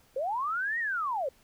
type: linear two-way sweep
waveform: sine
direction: up then down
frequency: 493.9 to 1919 to 493.9 Hz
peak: -28 dBFS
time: 0.16-1.29 s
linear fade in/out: 5 ms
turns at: 0.79 s
effects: pink hiss -63 dBFS RMS until 1.43 s